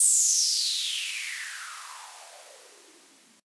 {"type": "noise with band-pass filter sweep", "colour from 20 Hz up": "violet", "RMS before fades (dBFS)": -29, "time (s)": [0, 3.4], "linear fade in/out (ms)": 5, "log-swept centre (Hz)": [8800, 200], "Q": 6.1, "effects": ["noise-tail reverb RT60 0.1 s tail -18 dB re dry", "resampled to 24000 Hz"]}